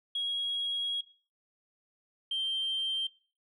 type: tone pair in turn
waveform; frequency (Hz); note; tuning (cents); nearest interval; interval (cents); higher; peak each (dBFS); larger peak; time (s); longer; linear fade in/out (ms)
sine; 3303 / 3147; G#7 / G7; -10 / +6; minor second; 84; first; -28; neither; 0.15-1.01 / 2.31-3.07; first; 5
effects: noise-tail reverb RT60 0.4 s tail -19 dB re dry + tanh soft clip ceiling -26 dBFS